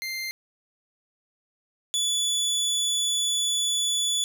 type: tone pair in turn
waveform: 25% pulse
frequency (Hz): 2093 / 3445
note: C7 / A7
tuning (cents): 0 / -37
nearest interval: major sixth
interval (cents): 863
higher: second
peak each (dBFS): -26 / -19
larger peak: second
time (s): 0.02-0.31 / 1.94-4.24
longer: second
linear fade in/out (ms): 0
effects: 9-bit